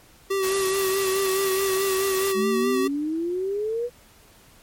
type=tone with vibrato; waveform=square; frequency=385.2 Hz; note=G4; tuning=30 cents flat; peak=-22 dBFS; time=0.3-2.88 s; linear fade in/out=10 ms; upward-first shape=sine; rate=4.7 Hz; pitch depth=34 cents each way
type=noise; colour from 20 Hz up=white; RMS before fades=-30 dBFS; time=0.42-2.33 s; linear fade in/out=20 ms
type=exponential sweep; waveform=sine; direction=up; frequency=203.9 to 493.9 Hz; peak=-23 dBFS; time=2.34-3.9 s; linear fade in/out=50 ms
effects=pink hiss -53 dBFS RMS until 4.62 s + MP3 64 kbps